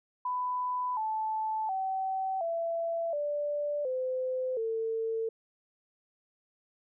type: tone with pitch steps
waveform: sine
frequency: 997 / 873 / 764.4 / 669.3 / 586 / 513.1 / 449.3 Hz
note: B5 / A5 / G5 / E5 / D5 / C5 / A4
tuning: +16 / -14 / -44 / +26 / -4 / -34 / +36 cents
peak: -29 dBFS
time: 0.25-5.29 s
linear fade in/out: 5 ms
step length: 720 ms
effects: none

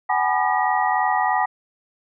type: tone cluster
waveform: sine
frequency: 754 / 837 / 985 / 1209 / 1912 Hz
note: F#5 / G#5 / B5 / D6 / A#6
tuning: +32 / +13 / -5 / +50 / +43 cents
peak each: -22 / -22 / -25 / -26 / -26 dBFS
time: 0.09-1.46 s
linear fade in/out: 10 ms
effects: none

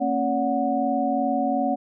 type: tone cluster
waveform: sine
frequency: 229.8 / 272.5 / 571 / 734 Hz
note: A#3 / C#4 / D5 / F#5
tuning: -25 / -29 / -49 / -14 cents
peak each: -28 / -25 / -28 / -24 dBFS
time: 0-1.76 s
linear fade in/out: 20 ms
effects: none

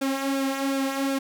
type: tone with flanger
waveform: sawtooth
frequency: 271.9 Hz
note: C#4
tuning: 33 cents flat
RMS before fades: -26 dBFS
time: 0.01-1.19 s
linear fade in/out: 10 ms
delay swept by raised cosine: 0.97 to 3.47 ms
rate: 2.7 Hz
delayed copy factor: -0.6
effects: none

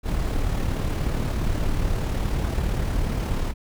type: noise with amplitude modulation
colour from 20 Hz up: brown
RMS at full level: -22 dBFS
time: 0.03-3.54 s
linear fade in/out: 50 ms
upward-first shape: sine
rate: 36.9 Hz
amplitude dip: 40%
effects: none

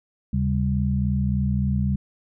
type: tone cluster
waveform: sine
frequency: 75.6 / 135 / 198.5 Hz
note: D#2 / C#3 / G3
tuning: -49 / -45 / +22 cents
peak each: -24 dBFS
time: 0.33-1.96 s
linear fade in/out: 5 ms
effects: none

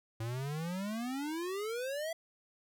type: exponential sweep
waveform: square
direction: up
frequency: 110 to 672 Hz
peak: -36 dBFS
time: 0.2-2.13 s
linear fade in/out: 5 ms
effects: none

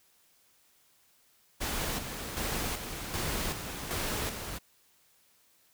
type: noise with tremolo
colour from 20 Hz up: pink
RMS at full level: -33 dBFS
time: 1.6-4.59 s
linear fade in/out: 20 ms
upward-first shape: square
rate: 1.3 Hz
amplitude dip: 50%
effects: white hiss -66 dBFS RMS until 5.73 s

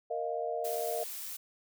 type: chord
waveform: sine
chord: Bb suspended fourth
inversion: none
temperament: just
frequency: 466.2 / 621.6 / 699.2 Hz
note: Bb4 / Eb5 / F5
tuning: 0 / -2 / +2 cents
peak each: -36 dBFS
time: 0.1-1.04 s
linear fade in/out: 10 ms
type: noise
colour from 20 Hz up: blue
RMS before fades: -41 dBFS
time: 0.64-1.37 s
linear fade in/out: 10 ms
effects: none

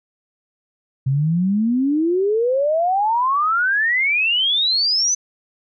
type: exponential sweep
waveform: sine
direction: up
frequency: 129.2 to 6180 Hz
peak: -15 dBFS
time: 1.06-5.15 s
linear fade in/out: 10 ms
effects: none

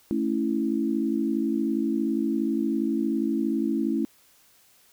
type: chord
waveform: sine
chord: A major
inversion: none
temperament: equal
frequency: 220 / 277.2 / 329.6 Hz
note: A3 / C#4 / E4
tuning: 0 / 0 / 0 cents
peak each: -27 dBFS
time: 0.11-4.05 s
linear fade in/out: 0 ms
effects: white hiss -59 dBFS RMS until 4.92 s

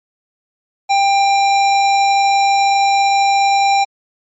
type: tone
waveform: square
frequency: 793 Hz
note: G5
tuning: 20 cents sharp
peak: -11 dBFS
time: 0.89-3.85 s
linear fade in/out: 20 ms
effects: low-pass 11000 Hz 12 dB/octave + MP3 32 kbps

